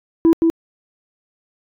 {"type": "tone with echo", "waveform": "sine", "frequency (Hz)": 329.6, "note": "E4", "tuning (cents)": 0, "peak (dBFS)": -6, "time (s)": [0.25, 0.33], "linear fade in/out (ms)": 0, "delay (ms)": 170, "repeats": 1, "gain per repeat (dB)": -4, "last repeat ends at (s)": 0.5, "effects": ["tanh soft clip ceiling -7 dBFS"]}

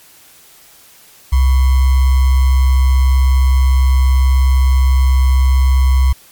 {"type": "tone with sample-and-hold", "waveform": "sine", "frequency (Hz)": 65.41, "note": "C2", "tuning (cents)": 0, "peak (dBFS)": -7, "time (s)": [1.32, 6.13], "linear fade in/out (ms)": 10, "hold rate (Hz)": 1050, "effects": ["white hiss -44 dBFS RMS until 6.31 s", "MP3 96 kbps"]}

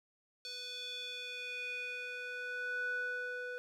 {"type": "tone with band-pass filter sweep", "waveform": "square", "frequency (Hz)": 494.6, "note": "B4", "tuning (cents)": 3, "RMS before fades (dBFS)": -41, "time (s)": [0.45, 3.58], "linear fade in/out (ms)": 0, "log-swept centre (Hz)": [4300, 1100], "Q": 4.2, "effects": []}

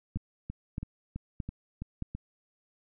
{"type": "two click trains", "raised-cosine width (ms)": 5, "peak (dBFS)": [-24, -21], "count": [7, 4], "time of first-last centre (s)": [[0.17, 2.15], [0.16, 2.023]], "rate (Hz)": [3.03, 1.61], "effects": []}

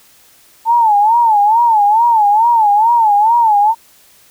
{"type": "tone with vibrato", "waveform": "sine", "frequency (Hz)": 880, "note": "A5", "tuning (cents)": 0, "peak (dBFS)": -7, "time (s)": [0.65, 3.75], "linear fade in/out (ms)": 50, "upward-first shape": "sine", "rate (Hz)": 2.3, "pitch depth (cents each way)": 140, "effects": ["white hiss -47 dBFS RMS until 4.3 s"]}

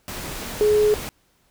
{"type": "tone in noise", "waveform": "sine", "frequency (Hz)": 422, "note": "G#4", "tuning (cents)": 28, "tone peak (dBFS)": -14, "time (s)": [0.61, 0.94], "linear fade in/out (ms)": 0, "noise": "pink", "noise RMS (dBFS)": -32, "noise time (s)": [0.08, 1.09], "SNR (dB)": 15, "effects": ["pink hiss -63 dBFS RMS until 1.5 s"]}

